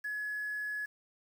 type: tone with quantisation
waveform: sine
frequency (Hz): 1694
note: G#6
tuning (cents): +34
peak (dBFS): -34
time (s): 0.04-0.86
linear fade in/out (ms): 10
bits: 9
effects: none